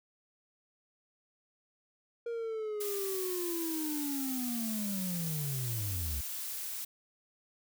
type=linear sweep; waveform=triangle; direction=down; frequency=472.3 to 65.7 Hz; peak=-32 dBFS; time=2.26-6.21 s; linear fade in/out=5 ms
type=noise; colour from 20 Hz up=blue; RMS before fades=-39 dBFS; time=2.8-6.85 s; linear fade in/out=10 ms
effects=none